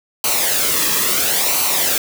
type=noise with flanger; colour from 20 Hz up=white; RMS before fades=-17 dBFS; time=0.24-1.98 s; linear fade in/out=2 ms; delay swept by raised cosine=0.57 to 1.38 ms; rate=0.74 Hz; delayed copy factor=-0.6; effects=none